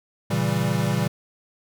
square chord, A# diminished seventh, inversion none, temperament equal, 116.54 / 138.59 / 164.81 / 196 Hz, A#2 / C#3 / E3 / G3, 0 / 0 / 0 / 0 cents, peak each -27 dBFS, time 0.3-1.08 s, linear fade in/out 10 ms, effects none

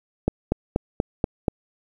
click train, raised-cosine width 2 ms, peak -6 dBFS, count 6, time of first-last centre 0.28-1.482 s, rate 4.16 Hz, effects 8-bit

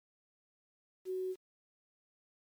sine tone with quantisation, 372.6 Hz, F#4, 12 cents sharp, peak -34 dBFS, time 1.05-1.36 s, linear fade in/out 50 ms, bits 10, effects MP3 96 kbps

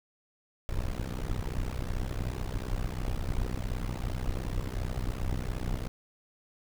brown noise with amplitude modulation, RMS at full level -28 dBFS, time 0.69-5.88 s, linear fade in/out 0 ms, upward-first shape sine, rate 62.8 Hz, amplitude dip 100%, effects none

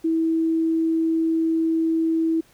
sine tone, 325.1 Hz, E4, 24 cents flat, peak -18 dBFS, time 0.04-2.41 s, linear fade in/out 10 ms, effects pink hiss -56 dBFS RMS until 2.53 s

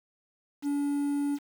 triangle tone with quantisation, 286 Hz, D4, 46 cents flat, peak -24 dBFS, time 0.62-1.39 s, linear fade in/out 50 ms, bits 8, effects none

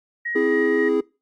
sine tone with tremolo, 1891 Hz, A#6, 24 cents sharp, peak -24 dBFS, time 0.25-0.89 s, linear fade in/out 10 ms, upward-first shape square, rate 3.7 Hz, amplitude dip 25%
triangle chord, C augmented, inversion none, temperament equal, 261.6 / 329.6 / 415.3 Hz, C4 / E4 / G#4, 0 / 0 / 0 cents, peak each -23 / -21 / -17 dBFS, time 0.35-1.01 s, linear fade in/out 10 ms
effects noise-tail reverb RT60 0.3 s tail -24 dB re dry + Opus 48 kbps

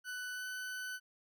40% pulse tone with pitch glide, 1493 to 1503.4 Hz, F#6 to F#6, +15 to +27 cents, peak -39 dBFS, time 0.04-1 s, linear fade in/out 50 ms, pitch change +12 cents, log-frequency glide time 0.34-0.44 s, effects none

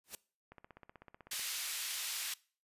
white noise with exponential growth, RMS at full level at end -40 dBFS, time 0.04-0.15 s, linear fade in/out 1 ms, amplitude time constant 22 ms
click train, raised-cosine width 0.5 ms, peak -37 dBFS, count 15, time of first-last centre 0.52-1.395 s, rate 16 Hz
pink high-pass noise, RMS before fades -39 dBFS, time 1.31-2.34 s, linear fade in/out 5 ms, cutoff 2500 Hz, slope 12 dB/octave
effects noise-tail reverb RT60 0.4 s tail -22 dB re dry + resampled to 32000 Hz

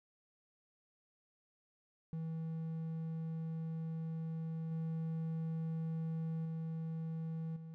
triangle tone with level steps, 161.9 Hz, E3, 31 cents flat, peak -36 / -34 / -36 / -44 dBFS, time 2.13-7.74 s, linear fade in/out 0 ms, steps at 4.71 / 6.45 / 7.56 s, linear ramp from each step 5 ms, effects none

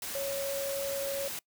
sine tone in noise, 554.4 Hz, C#5, in tune, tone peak -32 dBFS, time 0.15-1.28 s, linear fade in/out 2 ms, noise white, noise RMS -38 dBFS, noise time 0.02-1.39 s, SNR +3 dB, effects noise-tail reverb RT60 0.1 s tail -24 dB re dry

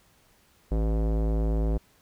square tone with low-pass filter, 54.4 Hz, A1, 19 cents flat, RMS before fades -25 dBFS, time 0.71-1.78 s, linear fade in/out 10 ms, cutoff 540 Hz, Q 1.4, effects pink hiss -62 dBFS RMS until 2.01 s

